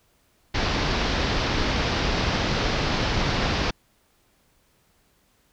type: low-pass noise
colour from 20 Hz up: pink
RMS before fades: -24 dBFS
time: 0.54-3.71 s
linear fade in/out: 10 ms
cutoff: 5500 Hz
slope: 48 dB/octave
effects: pink hiss -64 dBFS RMS until 5.52 s